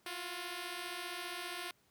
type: beating tone pair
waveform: 5% pulse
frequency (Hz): 343.7 / 358.7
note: F4 / F4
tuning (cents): -28 / +46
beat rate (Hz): 15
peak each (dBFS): -33 / -31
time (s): 0.06-1.71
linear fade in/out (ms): 2
effects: pink hiss -71 dBFS RMS until 1.9 s + high-pass 80 Hz 12 dB/octave